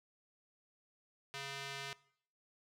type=tone with band-pass filter; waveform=square; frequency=138.59 Hz; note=C#3; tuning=in tune; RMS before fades=-45 dBFS; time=1.34-1.93 s; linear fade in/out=0 ms; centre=3100 Hz; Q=0.83; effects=noise-tail reverb RT60 0.6 s tail -20 dB re dry